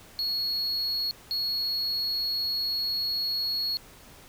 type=tone bursts at uneven times; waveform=triangle; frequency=4334 Hz; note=C#8; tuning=40 cents flat; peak=-25 dBFS; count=2; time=0.19-1.11 / 1.31-3.77 s; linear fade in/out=0 ms; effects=pink hiss -51 dBFS RMS until 4.28 s